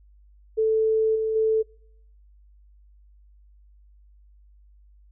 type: tone with level steps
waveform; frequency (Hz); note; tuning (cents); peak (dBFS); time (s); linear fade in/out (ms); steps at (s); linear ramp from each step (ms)
sine; 440; A4; 0; -18 / -22 / -18; 0.57-1.63; 20; 1.15 / 1.35; 10
effects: noise-tail reverb RT60 0.7 s tail -26 dB re dry + added 50 Hz sine -51 dBFS peak until 5.11 s